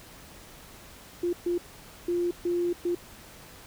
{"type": "tone bursts at uneven times", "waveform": "sine", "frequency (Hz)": 349.2, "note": "F4", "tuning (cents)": 0, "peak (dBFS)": -24, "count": 5, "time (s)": [[1.23, 1.33], [1.46, 1.58], [2.08, 2.31], [2.45, 2.73], [2.85, 2.95]], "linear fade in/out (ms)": 5, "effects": ["pink hiss -49 dBFS RMS until 3.66 s"]}